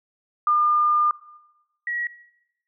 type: tone pair in turn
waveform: sine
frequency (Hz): 1206 / 1914.4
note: D6 / A#6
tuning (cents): +46 / +46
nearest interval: minor sixth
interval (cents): 800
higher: second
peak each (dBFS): -16 / -24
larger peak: first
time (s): 0.47-1.11 / 1.87-2.07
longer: first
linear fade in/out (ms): 2
effects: noise-tail reverb RT60 1.0 s tail -20 dB re dry